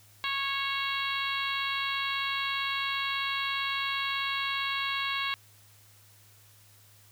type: harmonic tone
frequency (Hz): 551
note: C#5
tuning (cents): -11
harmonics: 2 / 3 / 4 / 5 / 6 / 7 / 8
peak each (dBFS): -34 / -37 / -35 / -36 / -37 / -37 / -44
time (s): 0.24-5.34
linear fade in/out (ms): 0
effects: added 103 Hz sine -59 dBFS peak until 7.11 s + white hiss -59 dBFS RMS until 7.11 s